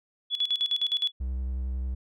sine tone with tremolo, 3400 Hz, G#7, 40 cents sharp, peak -22 dBFS, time 0.3-1.12 s, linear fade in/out 50 ms, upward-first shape square, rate 9.7 Hz, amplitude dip 80%
triangle tone with vibrato, 64 Hz, C2, 38 cents flat, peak -26 dBFS, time 1.2-1.95 s, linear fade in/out 10 ms, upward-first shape triangle, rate 11 Hz, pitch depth 33 cents each way
effects none

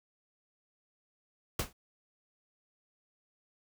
pink noise with exponential decay, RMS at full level -27 dBFS, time 1.59-1.73 s, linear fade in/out 5 ms, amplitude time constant 29 ms, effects none

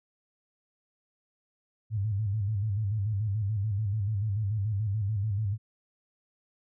sine tone with vibrato, 103.83 Hz, G#2, in tune, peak -26 dBFS, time 1.9-5.58 s, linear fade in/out 50 ms, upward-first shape square, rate 6.9 Hz, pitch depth 94 cents each way, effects none

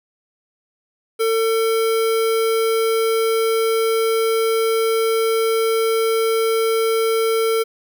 square tone with notch filter, 450 Hz, A4, 39 cents sharp, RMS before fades -18 dBFS, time 1.19-7.64 s, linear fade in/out 20 ms, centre 7300 Hz, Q 1.6, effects none

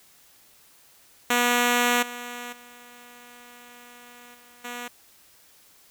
5% pulse tone with level steps, 242.6 Hz, B3, 31 cents flat, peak -8 / -23 / -35 / -41 / -22 dBFS, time 1.3-4.88 s, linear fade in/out 5 ms, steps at 2.02 / 2.52 / 4.34 / 4.64 s, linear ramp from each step 10 ms, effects white hiss -56 dBFS RMS until 5.9 s

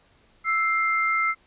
sine tone pair together, 1322 / 2099 Hz, E6 / C7, +5 / +5 cents, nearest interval minor sixth, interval 800 cents, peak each -23 dBFS, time 0.44-1.35 s, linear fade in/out 50 ms, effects pink hiss -60 dBFS RMS until 1.46 s + resampled to 8000 Hz

